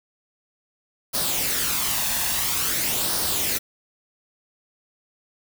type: noise with flanger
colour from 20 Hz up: white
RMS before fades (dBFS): -24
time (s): 1.13-3.59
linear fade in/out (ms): 20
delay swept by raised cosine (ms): 0.2 to 1.15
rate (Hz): 0.49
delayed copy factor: +0.5
effects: none